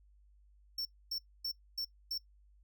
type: tone bursts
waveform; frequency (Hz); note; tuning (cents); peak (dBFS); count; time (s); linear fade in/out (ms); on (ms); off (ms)
square; 5430; F8; -50; -35; 5; 0.78-2.18; 5; 72; 260
effects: noise-tail reverb RT60 0.1 s tail -19 dB re dry + added 50 Hz sine -61 dBFS peak until 2.63 s